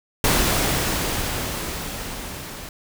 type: noise with level ramp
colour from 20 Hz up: pink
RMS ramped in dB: -18 to -36 dBFS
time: 0.24-2.69 s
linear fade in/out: 2 ms
effects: none